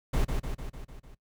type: noise with echo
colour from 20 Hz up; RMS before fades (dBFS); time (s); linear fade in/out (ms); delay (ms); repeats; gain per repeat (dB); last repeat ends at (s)
brown; -25; 0.13-0.25; 10; 150; 6; -4; 1.15
effects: noise-tail reverb RT60 0.1 s tail -20 dB re dry